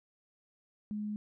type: tone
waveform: sine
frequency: 210 Hz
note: G#3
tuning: 19 cents sharp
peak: -34 dBFS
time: 0.91-1.16 s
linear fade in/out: 0 ms
effects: none